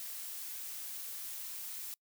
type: noise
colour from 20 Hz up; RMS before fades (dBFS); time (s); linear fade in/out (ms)
blue; -43; 0-1.94; 0
effects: noise-tail reverb RT60 0.1 s tail -26 dB re dry